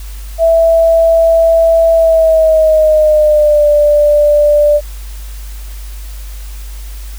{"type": "tone with pitch glide", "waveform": "sine", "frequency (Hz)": [659, 590.5], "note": ["E5", "D5"], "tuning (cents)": [-1, 9], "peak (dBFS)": -5, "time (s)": [0.38, 4.81], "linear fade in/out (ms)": 50, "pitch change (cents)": -190, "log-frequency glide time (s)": [1.93, 3.67], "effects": ["added 50 Hz sine -23 dBFS peak until 7.18 s", "white hiss -37 dBFS RMS until 7.18 s"]}